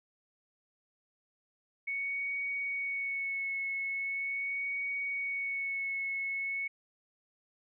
sine tone with vibrato, 2217 Hz, C#7, in tune, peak -32 dBFS, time 1.87-6.68 s, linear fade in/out 10 ms, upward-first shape sine, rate 0.41 Hz, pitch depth 19 cents each way, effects none

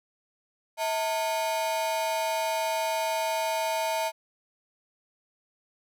45% pulse ring-modulated tone, 773 Hz, G5, 24 cents flat, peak -23 dBFS, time 0.77-4.12 s, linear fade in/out 50 ms, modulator 127 Hz, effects none

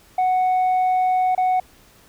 sine tone with dropouts, 740 Hz, F#5, in tune, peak -13 dBFS, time 0.18-1.6 s, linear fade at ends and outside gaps 5 ms, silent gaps 1.35-1.377 s, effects tanh soft clip ceiling -15 dBFS + pink hiss -52 dBFS RMS until 2.08 s

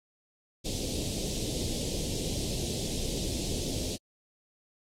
pink band-stop noise, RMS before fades -33 dBFS, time 0.64-3.97 s, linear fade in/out 20 ms, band 550 to 3300 Hz, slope 24 dB/octave, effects low-pass 9000 Hz 12 dB/octave + AAC 48 kbps

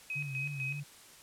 sine tone with tremolo, 2532 Hz, D#7, 30 cents sharp, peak -34 dBFS, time 0.1-0.8 s, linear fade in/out 2 ms, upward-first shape square, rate 4 Hz, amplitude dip 65%
sine tone with vibrato, 139.3 Hz, C#3, 9 cents sharp, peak -37 dBFS, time 0.15-0.84 s, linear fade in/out 20 ms, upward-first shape sine, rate 3.6 Hz, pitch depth 85 cents each way
effects white hiss -55 dBFS RMS until 1.22 s + low-pass 11000 Hz 12 dB/octave

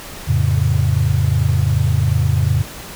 sine chord, F augmented, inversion none, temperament equal, 87.31 / 110 / 138.59 Hz, F2 / A2 / C#3, 0 / 0 / 0 cents, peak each -17 dBFS, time 0.27-2.63 s, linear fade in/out 20 ms, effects pink hiss -33 dBFS RMS until 2.95 s

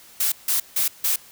blue noise bursts, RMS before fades -21 dBFS, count 4, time 0.2-1.16 s, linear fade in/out 5 ms, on 120 ms, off 160 ms, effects white hiss -48 dBFS RMS until 1.31 s

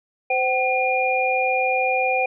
sine tone cluster, 516 / 763 / 2418 Hz, C5 / G5 / D7, -24 / -47 / +50 cents, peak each -23 / -22 / -22 dBFS, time 0.3-2.26 s, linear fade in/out 5 ms, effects none

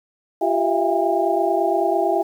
sine tone cluster, 343.9 / 389.5 / 652 / 681 / 808 Hz, F4 / G4 / E5 / F5 / G#5, -27 / -11 / -19 / -44 / -48 cents, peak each -23 dBFS, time 0.41-2.23 s, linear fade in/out 10 ms, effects 8-bit

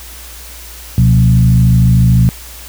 sine tone with frequency modulation, 123.47 Hz, B2, in tune, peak -5 dBFS, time 0.98-2.29 s, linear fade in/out 0 ms, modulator 53.6 Hz, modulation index 1, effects added 59 Hz sine -33 dBFS peak until 2.68 s + white hiss -33 dBFS RMS until 2.68 s

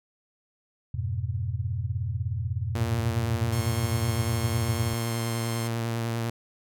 sine chord, F diminished, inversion none, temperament equal, 87.31 / 103.83 / 123.47 Hz, F2 / Ab2 / Cb3, 0 / 0 / 0 cents, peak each -31 dBFS, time 0.94-4.94 s, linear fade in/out 5 ms
sawtooth tone with vibrato, 115.5 Hz, A#2, 16 cents flat, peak -23 dBFS, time 2.75-6.3 s, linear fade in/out 5 ms, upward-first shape triangle, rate 10 Hz, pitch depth 27 cents each way
5% pulse tone with pitch glide, 1079 to 1063.5 Hz, C#6 to C6, -47 to +28 cents, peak -25 dBFS, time 3.52-5.68 s, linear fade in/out 10 ms, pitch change -25 cents, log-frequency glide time 4.87-5.17 s
effects none

